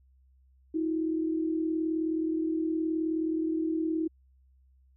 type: tone pair together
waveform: sine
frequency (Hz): 319 / 358.1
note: D#4 / F4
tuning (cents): +43 / +43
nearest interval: major second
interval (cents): 200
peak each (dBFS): -27 / -35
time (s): 0.74-4.08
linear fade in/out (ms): 10
effects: added 65 Hz sine -59 dBFS peak until 4.96 s